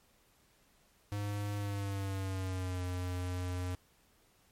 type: tone with pitch glide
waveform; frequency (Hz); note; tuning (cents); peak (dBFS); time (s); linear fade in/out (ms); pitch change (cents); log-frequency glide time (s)
square; 102.5 to 90.27; G#2 to F#2; -22 to -42; -35; 1.12-3.75; 0; -220; 1.56-2.84
effects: pink hiss -68 dBFS RMS until 4.51 s + MP3 64 kbps